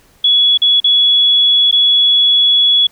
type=tone with dropouts; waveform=sine; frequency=3380 Hz; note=G#7; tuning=30 cents sharp; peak=-7 dBFS; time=0.24-2.87 s; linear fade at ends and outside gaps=5 ms; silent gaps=0.575-0.618 / 0.802-0.842 / 1.713-1.725 s; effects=pink hiss -50 dBFS RMS until 2.91 s